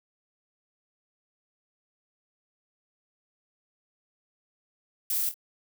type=noise with echo; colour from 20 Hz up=violet; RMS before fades=-28 dBFS; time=5.1-5.29 s; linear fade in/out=2 ms; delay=26 ms; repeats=2; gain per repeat=-9 dB; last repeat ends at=5.342 s; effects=none